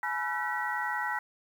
sine tone cluster, 847 / 977 / 1348 / 1510 / 1931 Hz, G#5 / B5 / E6 / F#6 / B6, +34 / -19 / +38 / +35 / -39 cents, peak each -35 / -37 / -38 / -36 / -34 dBFS, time 0.03-1.19 s, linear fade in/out 2 ms, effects 9-bit

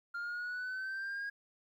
sine exponential sweep, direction up, 1395 to 1641 Hz, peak -34 dBFS, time 0.14-1.3 s, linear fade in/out 10 ms, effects tanh soft clip ceiling -36 dBFS + 12-bit

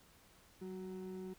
triangle ring-modulated tone, 280 Hz, C#4, 18 cents sharp, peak -38 dBFS, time 0.61-1.34 s, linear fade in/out 10 ms, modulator 90.9 Hz, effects pink hiss -65 dBFS RMS until 1.38 s

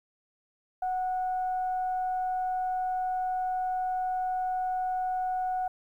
sine tone with frequency modulation, 740 Hz, F#5, in tune, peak -27 dBFS, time 0.82-5.68 s, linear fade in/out 5 ms, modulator 724 Hz, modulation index 0.2, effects 11-bit

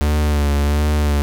45% pulse tone with vibrato, 73.42 Hz, D2, in tune, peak -14 dBFS, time 0.01-1.22 s, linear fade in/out 0 ms, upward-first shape sine, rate 1.4 Hz, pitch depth 41 cents each way, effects none

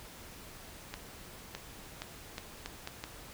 accelerating click train, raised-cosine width 0.2 ms, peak -21 dBFS, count 7, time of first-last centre 0.94-3.039 s, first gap 610 ms, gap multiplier 0.77, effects pink hiss -50 dBFS RMS until 3.33 s

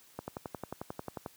click train, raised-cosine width 1 ms, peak -23 dBFS, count 13, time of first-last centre 0.19-1.261 s, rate 11.2 Hz, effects white hiss -60 dBFS RMS until 1.36 s + high-pass 80 Hz 12 dB/octave

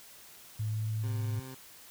sine tone with pitch glide, 108.2 to 109.08 Hz, A2 to A2, -29 to -15 cents, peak -30 dBFS, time 0.59-1.4 s, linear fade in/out 10 ms, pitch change +14 cents, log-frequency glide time 0.73-0.86 s
20% pulse tone, 130.81 Hz, C3, in tune, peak -38 dBFS, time 1.03-1.55 s, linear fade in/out 10 ms
effects white hiss -53 dBFS RMS until 1.9 s

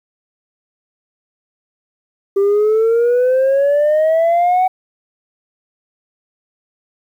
sine exponential sweep, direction up, 392 to 753 Hz, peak -8 dBFS, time 2.36-4.68 s, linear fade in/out 10 ms, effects tanh soft clip ceiling -9 dBFS + 8-bit

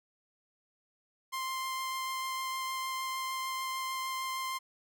sawtooth tone with vibrato, 1049 Hz, C6, 4 cents sharp, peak -30 dBFS, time 1.32-4.59 s, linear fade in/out 20 ms, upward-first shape triangle, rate 6.6 Hz, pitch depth 9 cents each way, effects none

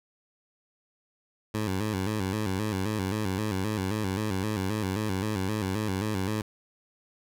15% pulse tone with vibrato, 100.9 Hz, G#2, 49 cents flat, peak -21 dBFS, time 1.54-6.42 s, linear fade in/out 5 ms, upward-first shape square, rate 3.8 Hz, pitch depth 110 cents each way, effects none

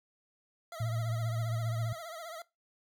25% pulse tone with vibrato, 659.3 Hz, E5, in tune, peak -38 dBFS, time 0.72-2.42 s, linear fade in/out 2 ms, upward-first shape triangle, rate 15 Hz, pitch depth 110 cents each way
sine tone with tremolo, 113.7 Hz, A#2, 43 cents flat, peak -30 dBFS, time 0.8-1.93 s, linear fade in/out 5 ms, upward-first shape sine, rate 7.1 Hz, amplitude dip 25%
effects noise-tail reverb RT60 0.2 s tail -18 dB re dry

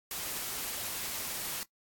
white noise, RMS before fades -37 dBFS, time 0.11-1.63 s, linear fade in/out 0 ms, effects noise-tail reverb RT60 0.1 s tail -21 dB re dry + AAC 64 kbps

